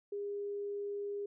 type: tone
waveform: sine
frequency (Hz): 406.2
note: G#4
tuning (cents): -38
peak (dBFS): -36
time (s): 0.12-1.26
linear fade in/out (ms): 5
effects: none